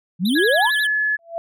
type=exponential sweep; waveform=sine; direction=up; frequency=162 to 1108.7 Hz; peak=-16 dBFS; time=0.19-0.71 s; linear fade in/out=50 ms
type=tone with vibrato; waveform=square; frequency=3500 Hz; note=A7; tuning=10 cents flat; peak=-25 dBFS; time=0.25-0.87 s; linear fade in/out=5 ms; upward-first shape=sine; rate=11 Hz; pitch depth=240 cents each way
type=tone with pitch glide; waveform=sine; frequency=1661.2 to 1710.9 Hz; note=G#6 to A6; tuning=0 to -49 cents; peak=-17 dBFS; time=0.35-1.17 s; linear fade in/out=20 ms; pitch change=+51 cents; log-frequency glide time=0.5-0.72 s
type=tone with exponential growth; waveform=sine; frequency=671 Hz; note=E5; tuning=31 cents sharp; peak=-20 dBFS; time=1.19-1.38 s; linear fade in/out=0 ms; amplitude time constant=41 ms
effects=none